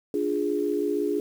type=chord; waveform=sine; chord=D diminished; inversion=none; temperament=equal; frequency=293.7 / 349.2 / 415.3 Hz; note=D4 / F4 / Ab4; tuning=0 / 0 / 0 cents; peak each=-28 / -29 / -26 dBFS; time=0.14-1.2 s; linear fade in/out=2 ms; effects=8-bit